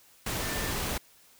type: tone in noise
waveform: sine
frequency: 1784 Hz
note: A6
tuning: 23 cents sharp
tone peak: -40 dBFS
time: 0.41-0.71 s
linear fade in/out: 5 ms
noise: pink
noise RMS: -32 dBFS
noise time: 0.26-0.98 s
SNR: -11 dB
effects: white hiss -59 dBFS RMS until 1.39 s